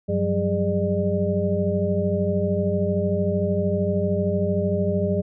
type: tone cluster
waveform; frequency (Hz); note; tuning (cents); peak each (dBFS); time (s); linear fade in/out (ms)
sine; 96.1 / 180.6 / 193.7 / 409.9 / 601; G2 / F#3 / G3 / G#4 / D5; -34 / -42 / -20 / -23 / +40; -26; 0.08-5.22; 20
effects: none